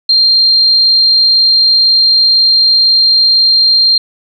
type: tone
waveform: sine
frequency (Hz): 4186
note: C8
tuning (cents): 0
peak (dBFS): -5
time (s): 0.09-3.98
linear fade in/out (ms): 5
effects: none